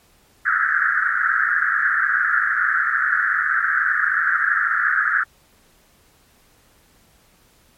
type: band-pass noise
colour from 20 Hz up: white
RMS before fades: -19 dBFS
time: 0.45-5.24 s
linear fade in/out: 10 ms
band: 1300 to 1800 Hz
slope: 96 dB/octave
effects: pink hiss -56 dBFS RMS until 7.77 s + MP3 64 kbps